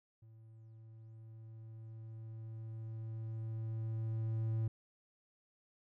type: tone with level ramp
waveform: triangle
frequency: 111.6 Hz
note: A2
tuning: 25 cents sharp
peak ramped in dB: -54 to -30 dBFS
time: 0.22-4.68 s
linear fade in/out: 5 ms
effects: none